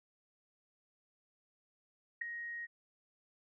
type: tone with ADSR envelope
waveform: sine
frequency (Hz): 1878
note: A#6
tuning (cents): +12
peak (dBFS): -30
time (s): 2.21-2.67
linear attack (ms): 9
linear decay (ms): 3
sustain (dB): -10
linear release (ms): 27
effects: none